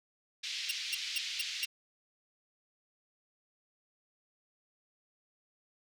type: band-pass noise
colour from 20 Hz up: white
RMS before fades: -39 dBFS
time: 0.43-1.66 s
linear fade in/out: 10 ms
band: 2300 to 4900 Hz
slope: 24 dB/octave
type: tone bursts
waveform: sawtooth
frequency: 2773 Hz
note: F7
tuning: 13 cents flat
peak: -27 dBFS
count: 5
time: 0.69-1.65 s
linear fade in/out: 5 ms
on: 24 ms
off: 210 ms
effects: none